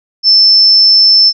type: tone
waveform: sine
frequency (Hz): 5300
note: E8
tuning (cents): +9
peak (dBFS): -3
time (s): 0.23-1.33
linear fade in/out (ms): 50
effects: none